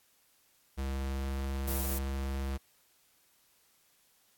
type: tone with pitch glide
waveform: square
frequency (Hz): 67.3 to 67.73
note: C2 to C#2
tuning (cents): +49 to -40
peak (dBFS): -33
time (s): 0.77-2.58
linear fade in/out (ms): 20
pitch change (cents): +11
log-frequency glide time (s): 0.88-1.39
type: noise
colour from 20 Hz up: violet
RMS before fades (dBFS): -36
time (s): 1.67-1.99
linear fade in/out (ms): 10
effects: white hiss -68 dBFS RMS until 4.37 s + AAC 64 kbps